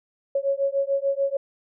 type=beating tone pair; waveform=sine; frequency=549 / 555.8 Hz; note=C#5 / C#5; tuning=-17 / +4 cents; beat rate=6.8 Hz; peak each=-24 dBFS; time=0.35-1.37 s; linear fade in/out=5 ms; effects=none